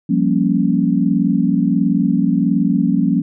sine chord, G half-diminished seventh, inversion third, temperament equal, 174.61 / 196 / 233.1 / 277.2 Hz, F3 / G3 / Bb3 / Db4, 0 / 0 / 0 / 0 cents, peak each -18 dBFS, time 0.09-3.22 s, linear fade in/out 10 ms, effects none

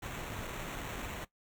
pink noise with sample-and-hold, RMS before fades -41 dBFS, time 0.02-1.25 s, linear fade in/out 10 ms, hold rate 4900 Hz, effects noise-tail reverb RT60 0.1 s tail -17 dB re dry

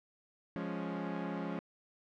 sawtooth chord, Db major, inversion first, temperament equal, 174.61 / 207.7 / 277.2 Hz, F3 / Ab3 / Db4, 0 / 0 / 0 cents, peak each -36 / -37 / -37 dBFS, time 0.56-1.59 s, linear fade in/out 0 ms, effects low-pass 2000 Hz 12 dB/octave

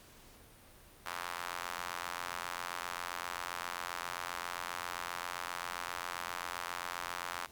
square tone with high-pass filter, 43.77 Hz, F1, 5 cents sharp, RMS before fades -41 dBFS, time 1.05-7.47 s, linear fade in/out 20 ms, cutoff 1100 Hz, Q 1.7, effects pink hiss -58 dBFS RMS until 7.51 s + Opus 48 kbps

